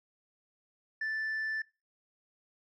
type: tone with tanh clipping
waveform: sine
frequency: 1760 Hz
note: A6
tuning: in tune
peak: -32 dBFS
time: 1.01-1.62 s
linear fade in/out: 5 ms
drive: 1 dB
effects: noise-tail reverb RT60 0.3 s tail -23 dB re dry